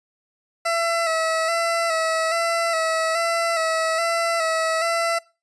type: tone with vibrato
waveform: 20% pulse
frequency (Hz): 659.3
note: E5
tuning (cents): 0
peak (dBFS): -15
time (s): 0.65-5.19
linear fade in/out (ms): 10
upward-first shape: square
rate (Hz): 1.2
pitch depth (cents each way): 33
effects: noise-tail reverb RT60 0.3 s tail -23 dB re dry + resampled to 24000 Hz